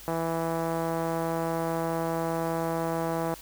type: tone with low-pass filter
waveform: 5% pulse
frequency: 164.8 Hz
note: E3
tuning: in tune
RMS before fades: -29 dBFS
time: 0.08-3.34 s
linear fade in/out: 0 ms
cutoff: 770 Hz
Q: 1
effects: added 50 Hz sine -52 dBFS peak until 3.41 s + white hiss -47 dBFS RMS until 3.41 s